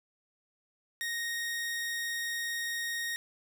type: tone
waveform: sawtooth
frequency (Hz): 1864.7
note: A#6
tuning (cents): 0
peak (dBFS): -29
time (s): 1.01-3.16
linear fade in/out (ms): 0
effects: none